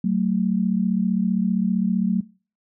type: tone pair together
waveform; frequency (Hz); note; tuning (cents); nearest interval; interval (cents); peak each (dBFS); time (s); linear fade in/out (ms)
sine; 187.68 / 223; F#3 / A3; +25 / +23; minor third; 298; -20 / -22; 0.04-2.21; 5
effects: noise-tail reverb RT60 0.4 s tail -23 dB re dry